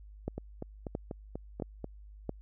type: two click trains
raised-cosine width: 2 ms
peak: -24 / -20 dBFS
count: 7 / 4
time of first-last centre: 0.38-1.843 / 0.28-2.293 s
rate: 4.1 / 1.49 Hz
effects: added 51 Hz sine -48 dBFS peak until 2.41 s